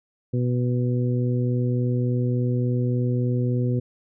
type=harmonic tone; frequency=123.47 Hz; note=B2; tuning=in tune; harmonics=1 / 2 / 3 / 4; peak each=-21 / -27 / -31 / -33 dBFS; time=0.33-3.8 s; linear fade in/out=10 ms; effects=none